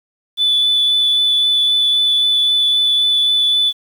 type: tone with vibrato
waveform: sine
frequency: 3478 Hz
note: A7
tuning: 21 cents flat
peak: -10 dBFS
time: 0.37-3.73 s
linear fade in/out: 50 ms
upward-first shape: triangle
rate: 3.8 Hz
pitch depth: 11 cents each way
effects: tanh soft clip ceiling -8 dBFS + 7-bit